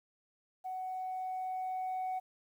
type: tone with level ramp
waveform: sine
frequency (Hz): 746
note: F#5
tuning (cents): +14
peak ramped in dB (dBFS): -36 to -31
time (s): 0.64-2.2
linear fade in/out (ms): 20
effects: tanh soft clip ceiling -32 dBFS + 11-bit